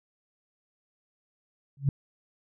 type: tone with exponential growth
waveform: sine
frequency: 138.59 Hz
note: C#3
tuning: in tune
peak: -16 dBFS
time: 1.77-1.89 s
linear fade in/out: 2 ms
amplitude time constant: 25 ms
effects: none